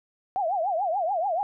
sine tone with vibrato, 724 Hz, F#5, 38 cents flat, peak -23 dBFS, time 0.36-1.43 s, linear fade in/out 0 ms, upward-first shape triangle, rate 6.9 Hz, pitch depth 270 cents each way, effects none

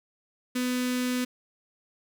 sawtooth tone with notch filter, 250 Hz, B3, 21 cents sharp, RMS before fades -28 dBFS, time 0.55-1.25 s, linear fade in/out 10 ms, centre 760 Hz, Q 0.65, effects none

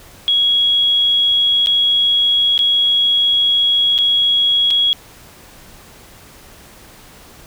sine tone with dropouts, 3322 Hz, G#7, in tune, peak -11 dBFS, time 0.28-4.93 s, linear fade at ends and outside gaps 0 ms, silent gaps 1.661-1.671 / 2.578-2.591 / 3.98-3.987 / 4.705-4.709 s, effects pink hiss -42 dBFS RMS until 7.46 s

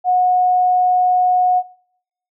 sine tone, 729 Hz, F#5, 26 cents flat, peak -11 dBFS, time 0.04-1.63 s, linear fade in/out 50 ms, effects noise-tail reverb RT60 0.7 s tail -20 dB re dry

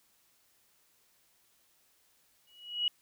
sine tone with exponential growth, 2913 Hz, F#7, 28 cents flat, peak -24 dBFS, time 2.47-2.88 s, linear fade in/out 2 ms, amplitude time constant 89 ms, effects white hiss -69 dBFS RMS until 3.01 s

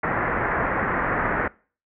white low-pass noise, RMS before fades -24 dBFS, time 0.03-1.48 s, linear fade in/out 5 ms, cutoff 1900 Hz, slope 48 dB/octave, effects noise-tail reverb RT60 0.4 s tail -23 dB re dry

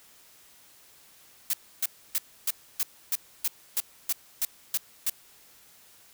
blue noise bursts, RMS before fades -26 dBFS, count 12, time 1.5-5.098 s, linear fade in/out 2 ms, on 34 ms, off 290 ms, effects white hiss -56 dBFS RMS until 6.13 s

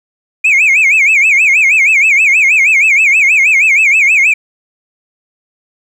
sine tone with vibrato, 2363 Hz, D7, 10 cents sharp, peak -3 dBFS, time 0.44-4.34 s, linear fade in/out 10 ms, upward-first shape sine, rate 6.3 Hz, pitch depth 190 cents each way, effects tanh soft clip ceiling -4 dBFS + 7-bit

